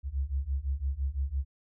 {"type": "beating tone pair", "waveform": "sine", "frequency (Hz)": [65.41, 71.31], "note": ["C2", "C#2"], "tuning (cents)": [0, 50], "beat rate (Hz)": 5.9, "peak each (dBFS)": [-32, -31], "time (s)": [0.03, 1.45], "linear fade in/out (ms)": 50, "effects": []}